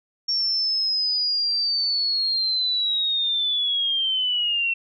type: linear sweep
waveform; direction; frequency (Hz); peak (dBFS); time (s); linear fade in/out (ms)
sine; down; 5500 to 2702; -20; 0.28-4.74; 10
effects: none